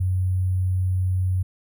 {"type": "tone with sample-and-hold", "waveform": "sine", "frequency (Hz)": 92.5, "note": "F#2", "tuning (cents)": 0, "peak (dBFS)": -19, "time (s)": [0, 1.43], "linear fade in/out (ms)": 10, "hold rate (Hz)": 11025, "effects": []}